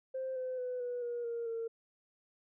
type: tone with pitch steps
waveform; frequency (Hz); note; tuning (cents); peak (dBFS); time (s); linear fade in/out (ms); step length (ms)
sine; 523.3 / 511.6 / 500.2 / 489.1 / 478.2 / 467.6 / 457.1; C5 / C5 / B4 / B4 / A#4 / A#4 / A#4; 0 / -39 / +22 / -17 / +44 / +5 / -34; -34; 0.14-1.68; 10; 220
effects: tanh soft clip ceiling -31 dBFS